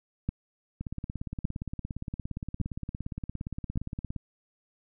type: two click trains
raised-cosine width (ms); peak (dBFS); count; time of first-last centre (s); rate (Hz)
5; -22 / -16; 59 / 4; 0.81-4.163 / 0.29-3.774; 17.3 / 0.861
effects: none